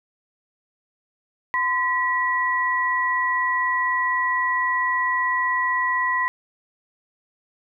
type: tone pair together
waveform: sine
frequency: 1020.2 / 1936 Hz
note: C6 / B6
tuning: -44 / -35 cents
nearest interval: major seventh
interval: 1109 cents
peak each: -22 dBFS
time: 1.54-6.28 s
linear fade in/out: 0 ms
effects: none